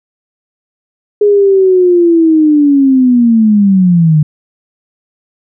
sine linear sweep, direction down, 417.2 to 148.2 Hz, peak -4 dBFS, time 1.21-4.23 s, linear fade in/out 5 ms, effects none

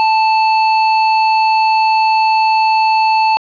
square tone, 880 Hz, A5, in tune, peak -10 dBFS, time 0-3.37 s, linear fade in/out 0 ms, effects resampled to 11025 Hz + 7-bit

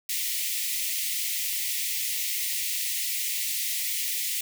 white high-pass noise, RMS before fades -29 dBFS, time 0.09-4.41 s, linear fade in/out 5 ms, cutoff 1900 Hz, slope 96 dB/octave, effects none

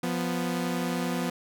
sawtooth tone pair together, 174.99 / 247.2 Hz, F3 / B3, +4 / +2 cents, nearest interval tritone, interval 598 cents, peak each -26 dBFS, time 0.03-1.3 s, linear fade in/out 5 ms, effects none

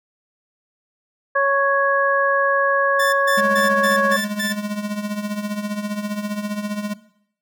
harmonic tone, 554.4 Hz, C#5, in tune, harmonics 1 / 2 / 3, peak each -19 / -19 / -19 dBFS, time 1.35-4.17 s, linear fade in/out 10 ms
sawtooth tone bursts, 1760 Hz, A6, in tune, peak -18 dBFS, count 6, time 2.99-4.53 s, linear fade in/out 10 ms, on 140 ms, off 140 ms
square tone with tremolo, 207.7 Hz, G#3, in tune, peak -21 dBFS, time 3.37-6.94 s, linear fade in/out 10 ms, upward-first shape triangle, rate 15 Hz, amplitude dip 70%
effects noise-tail reverb RT60 0.7 s tail -18 dB re dry

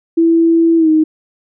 sine tone with pitch glide, 331.2 to 313 Hz, E4 to D#4, +8 to +10 cents, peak -7 dBFS, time 0.17-1.04 s, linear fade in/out 10 ms, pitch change -98 cents, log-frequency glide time 0.77-0.89 s, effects none

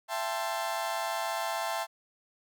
35% pulse chord, A minor seventh, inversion second, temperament equal with one note detuned, 668.5 / 784 / 880 / 1046.5 Hz, E5 / G5 / A5 / C6, +24 / 0 / 0 / 0 cents, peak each -33 / -36 / -34 / -36 dBFS, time 0.08-1.87 s, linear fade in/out 50 ms, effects none

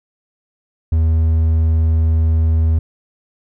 triangle tone, 80.4 Hz, E2, 43 cents flat, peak -9 dBFS, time 0.92-2.79 s, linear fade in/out 5 ms, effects none

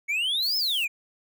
triangle exponential two-way sweep, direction up then down, 2202 to 5300 to 2322 Hz, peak -22 dBFS, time 0.08-0.88 s, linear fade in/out 20 ms, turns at 0.57 s
violet noise, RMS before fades -38 dBFS, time 0.42-0.85 s, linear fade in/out 5 ms
effects none

